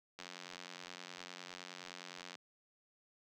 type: click train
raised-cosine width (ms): 0.2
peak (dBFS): -29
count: 195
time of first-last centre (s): 0.19-2.353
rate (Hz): 89.7
effects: high-pass 150 Hz 12 dB/octave

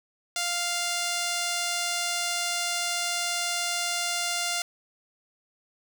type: tone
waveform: 5% pulse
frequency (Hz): 698.5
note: F5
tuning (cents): 0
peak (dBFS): -15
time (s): 0.36-4.62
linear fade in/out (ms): 2
effects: none

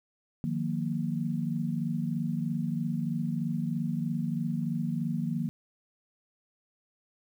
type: chord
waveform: sine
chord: Eb suspended second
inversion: none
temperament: equal with one note detuned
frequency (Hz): 155.56 / 178.7 / 233.1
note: Eb3 / F3 / Bb3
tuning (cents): 0 / +40 / 0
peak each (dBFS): -32 / -33 / -32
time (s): 0.44-5.49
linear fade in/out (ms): 0
effects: 10-bit

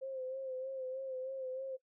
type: tone with vibrato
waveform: sine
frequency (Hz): 524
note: C5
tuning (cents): +2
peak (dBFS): -38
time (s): 0.01-1.77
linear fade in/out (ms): 20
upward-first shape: sine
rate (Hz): 3.2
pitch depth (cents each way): 41
effects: noise-tail reverb RT60 0.1 s tail -17 dB re dry

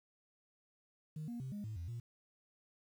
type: tone with pitch steps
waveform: sine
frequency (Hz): 154.9 / 237.3 / 131.5 / 205.9 / 108.5 / 84.7 / 117.9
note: D#3 / A#3 / C3 / G#3 / A2 / E2 / A#2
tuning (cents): -7 / +31 / +9 / -15 / -24 / +48 / +20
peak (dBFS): -39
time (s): 1.16-2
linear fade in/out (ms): 5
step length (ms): 120
effects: tanh soft clip ceiling -38 dBFS + 11-bit

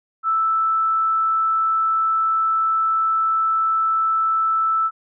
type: tone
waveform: sine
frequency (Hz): 1318.5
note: E6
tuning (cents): 0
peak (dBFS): -16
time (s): 0.23-4.91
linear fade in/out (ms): 50
effects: none

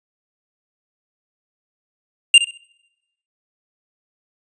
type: tone with echo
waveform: square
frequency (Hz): 2794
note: F7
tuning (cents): 0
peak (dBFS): -5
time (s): 2.34-2.38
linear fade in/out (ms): 2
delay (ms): 65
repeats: 3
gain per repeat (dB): -12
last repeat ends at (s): 2.575
effects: noise-tail reverb RT60 0.9 s tail -26 dB re dry + resampled to 22050 Hz

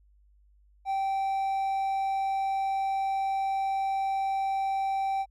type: tone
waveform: triangle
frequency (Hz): 778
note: G5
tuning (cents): -13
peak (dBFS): -24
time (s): 0.85-5.26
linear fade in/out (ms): 50
effects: added 50 Hz sine -58 dBFS peak until 5.3 s

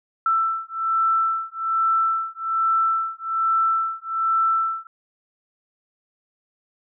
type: beating tone pair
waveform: sine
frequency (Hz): 1330 / 1331.2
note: E6 / E6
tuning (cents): +15 / +17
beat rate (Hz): 1.2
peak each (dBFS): -22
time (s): 0.26-4.87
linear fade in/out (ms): 2
effects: none

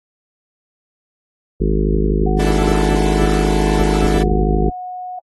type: harmonic tone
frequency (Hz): 51.91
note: G#1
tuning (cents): 0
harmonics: 1 / 3 / 4 / 5 / 6 / 7 / 8 / 9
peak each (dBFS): -16 / -21 / -22 / -27 / -27 / -22 / -23 / -30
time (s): 1.6-4.7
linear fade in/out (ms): 10
type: tone with pitch glide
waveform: sine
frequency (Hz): 740 to 729.8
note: F#5 to F#5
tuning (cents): 0 to -24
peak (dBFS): -25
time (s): 2.26-5.19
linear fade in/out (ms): 5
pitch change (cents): -24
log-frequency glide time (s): 3.12-4.48
type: chord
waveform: sawtooth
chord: D suspended second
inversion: none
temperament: equal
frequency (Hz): 293.7 / 329.6 / 440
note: D4 / E4 / A4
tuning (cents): 0 / 0 / 0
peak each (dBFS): -21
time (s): 2.39-4.23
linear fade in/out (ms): 10
effects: AAC 32 kbps

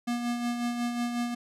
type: tone with tremolo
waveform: square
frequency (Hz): 239.6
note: A#3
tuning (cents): +48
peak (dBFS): -27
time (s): 0.07-1.35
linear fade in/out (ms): 10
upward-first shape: sine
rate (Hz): 5.5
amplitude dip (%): 45
effects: low-pass 11000 Hz 12 dB/octave

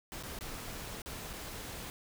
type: noise with dropouts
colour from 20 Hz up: pink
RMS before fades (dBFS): -43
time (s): 0.12-1.9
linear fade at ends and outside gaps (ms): 0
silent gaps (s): 0.227-0.235 / 0.388-0.409 / 1.018-1.06 / 1.331-1.335
effects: none

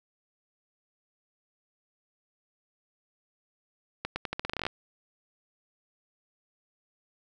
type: accelerating click train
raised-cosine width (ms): 0.3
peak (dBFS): -15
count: 14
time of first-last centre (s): 4.05-4.666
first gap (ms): 110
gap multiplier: 0.84
effects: none

